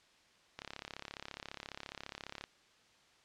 click train, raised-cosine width 0.2 ms, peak -25 dBFS, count 65, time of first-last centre 0.59-2.44 s, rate 34.6 Hz, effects white hiss -66 dBFS RMS until 3.24 s + low-pass 5000 Hz 12 dB/octave

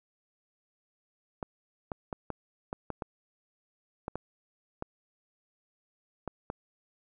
clicks, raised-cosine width 1 ms, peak -20 dBFS, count 12, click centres 1.428 / 1.918 / 2.128 / 2.303 / 2.729 / 2.903 / 3.022 / 4.081 / 4.156 / 4.824 / 6.277 / 6.501 s, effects none

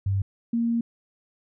sine tone pair in turn, 97.9 / 232.8 Hz, G2 / A#3, -2 / -2 cents, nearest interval octave + minor third, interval 1500 cents, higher second, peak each -21 dBFS, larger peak neither, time 0.06-0.22 / 0.53-0.81 s, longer second, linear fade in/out 5 ms, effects none

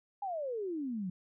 sine exponential sweep, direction down, 831 to 174.7 Hz, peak -34 dBFS, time 0.22-1.1 s, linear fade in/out 5 ms, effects none

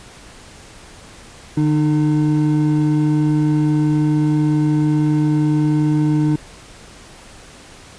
triangle tone pair together, 149.81 / 304.5 Hz, D3 / D#4, +35 / -37 cents, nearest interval octave, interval 1228 cents, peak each -14 dBFS, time 1.57-6.36 s, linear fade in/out 5 ms, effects pink hiss -41 dBFS RMS until 7.98 s + resampled to 22050 Hz

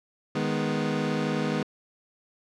25% pulse chord, G# minor, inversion second, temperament equal, 155.56 / 207.7 / 246.9 Hz, D#3 / G#3 / B3, 0 / 0 / 0 cents, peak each -26 dBFS, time 0.35-1.63 s, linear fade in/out 5 ms, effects low-pass 5000 Hz 12 dB/octave

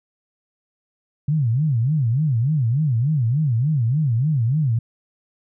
sine tone with vibrato, 133.3 Hz, C3, 33 cents sharp, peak -16 dBFS, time 1.28-4.79 s, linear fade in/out 5 ms, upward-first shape sine, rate 3.4 Hz, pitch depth 300 cents each way, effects none

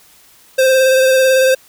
square tone with vibrato, 523.3 Hz, C5, in tune, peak -9 dBFS, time 0.58-1.55 s, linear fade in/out 10 ms, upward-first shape sine, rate 18 Hz, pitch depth 20 cents each way, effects white hiss -47 dBFS RMS until 1.68 s

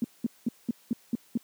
sine tone bursts, 233.1 Hz, A#3, in tune, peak -22 dBFS, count 7, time 0.02-1.374 s, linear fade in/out 2 ms, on 22 ms, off 200 ms, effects white hiss -60 dBFS RMS until 1.43 s + high-pass 150 Hz 12 dB/octave

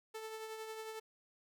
sawtooth tone with tremolo, 440 Hz, A4, in tune, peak -38 dBFS, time 0.14-1 s, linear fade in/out 10 ms, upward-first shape triangle, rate 11 Hz, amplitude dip 45%, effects none

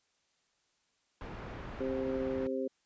pink low-pass noise, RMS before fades -44 dBFS, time 1.21-2.47 s, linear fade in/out 0 ms, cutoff 1800 Hz, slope 12 dB/octave
harmonic tone, 131.8 Hz, C3, 13 cents sharp, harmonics 2 / 3 / 4, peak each -36 / -36 / -36 dBFS, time 1.8-2.68 s, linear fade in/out 10 ms
effects white hiss -75 dBFS RMS until 2.85 s + resampled to 16000 Hz

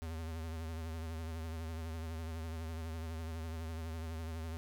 square tone with vibrato, 81.1 Hz, E2, 28 cents flat, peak -40 dBFS, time 0.02-4.57 s, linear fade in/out 0 ms, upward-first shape triangle, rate 12 Hz, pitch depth 64 cents each way, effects none

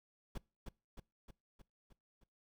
brown noise with echo, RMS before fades -42 dBFS, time 0.35-0.38 s, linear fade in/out 5 ms, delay 310 ms, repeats 6, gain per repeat -4 dB, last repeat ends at 2.24 s, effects noise-tail reverb RT60 0.3 s tail -24 dB re dry

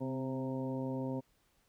harmonic tone with a mistuned harmonic, 132.3 Hz, C3, 20 cents sharp, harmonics 1 / 2 / 3 / 4 / 5 / 6 / 7, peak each -40 / -37 / -45 / -42 / -51 / -58 / -48 dBFS, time 0-1.21 s, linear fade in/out 20 ms, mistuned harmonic 2, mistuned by -24 cents, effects pink hiss -73 dBFS RMS until 1.68 s

